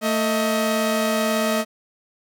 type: tone pair together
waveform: sawtooth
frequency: 223.5 / 632.2 Hz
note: A3 / D#5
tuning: +27 / +27 cents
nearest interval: octave + tritone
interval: 1800 cents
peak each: -18 dBFS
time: 0.01-1.65 s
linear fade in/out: 50 ms
effects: none